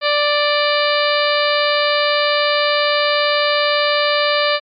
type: harmonic tone with a mistuned harmonic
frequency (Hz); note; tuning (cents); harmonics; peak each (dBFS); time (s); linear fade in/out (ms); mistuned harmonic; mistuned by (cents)
587.3; D5; 0; 1 / 2 / 3 / 4 / 5 / 6 / 7 / 8; -17 / -20 / -22 / -23 / -24 / -25 / -25 / -26; 0.01-4.6; 50; 6; +55
effects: MP3 64 kbps

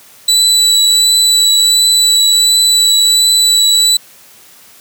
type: tone with vibrato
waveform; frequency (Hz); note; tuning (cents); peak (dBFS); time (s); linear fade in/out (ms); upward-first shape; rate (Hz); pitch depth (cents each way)
30% pulse; 3957; B7; +3; -4; 0.28-3.97; 5; triangle; 1.4; 13
effects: white hiss -41 dBFS RMS until 4.8 s + high-pass 80 Hz 12 dB/octave

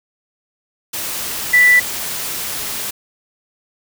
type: tone in noise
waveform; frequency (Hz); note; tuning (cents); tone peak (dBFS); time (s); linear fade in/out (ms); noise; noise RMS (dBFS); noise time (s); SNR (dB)
sine; 1975.5; B6; 0; -7; 1.53-1.8; 10; white; -24; 0.93-2.91; +14
effects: none

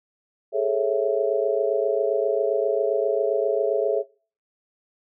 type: chord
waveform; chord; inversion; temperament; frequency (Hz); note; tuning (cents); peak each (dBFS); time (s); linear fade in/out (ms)
sine; A major seventh; third; just; 412.5 / 440 / 550 / 660; G#4 / A4 / C#5 / E5; -12 / 0 / -14 / +2; -25; 0.52-4.04; 50
effects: noise-tail reverb RT60 0.4 s tail -22 dB re dry

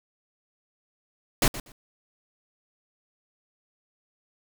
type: noise with echo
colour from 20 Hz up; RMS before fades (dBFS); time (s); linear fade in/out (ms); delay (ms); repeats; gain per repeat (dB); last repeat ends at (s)
pink; -20; 1.42-1.48; 2; 120; 2; -15; 1.72
effects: none

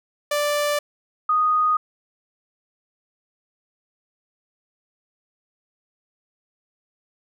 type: tone pair in turn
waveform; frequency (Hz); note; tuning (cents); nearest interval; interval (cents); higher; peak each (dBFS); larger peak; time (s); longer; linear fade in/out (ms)
sawtooth / sine; 587.3 / 1241.1; D5 / D#6; 0 / -5; octave + minor second; 1295; second; -16; neither; 0.31-0.79 / 1.29-1.77; neither; 5
effects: none

